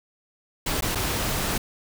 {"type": "noise with dropouts", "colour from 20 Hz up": "pink", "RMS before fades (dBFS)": -26, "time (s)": [0.66, 1.58], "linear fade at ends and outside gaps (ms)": 5, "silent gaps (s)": [[0.809, 0.822], [0.95, 0.955]], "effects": []}